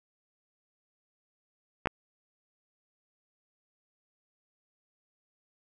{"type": "clicks", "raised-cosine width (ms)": 0.5, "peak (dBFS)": [-12, -13], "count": 2, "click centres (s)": [1.858, 1.872], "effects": []}